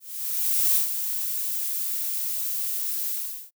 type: noise with ADSR envelope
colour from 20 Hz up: violet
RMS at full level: -20 dBFS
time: 0-3.51 s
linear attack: 760 ms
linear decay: 110 ms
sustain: -8 dB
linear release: 390 ms
effects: noise-tail reverb RT60 0.1 s tail -26 dB re dry